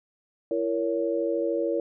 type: chord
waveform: sine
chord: A# diminished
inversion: second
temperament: just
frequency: 335.6 / 466.2 / 559.4 Hz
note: E4 / A#4 / C#5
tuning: +31 / 0 / +16 cents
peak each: -28 dBFS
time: 0.51-1.8 s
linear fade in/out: 2 ms
effects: none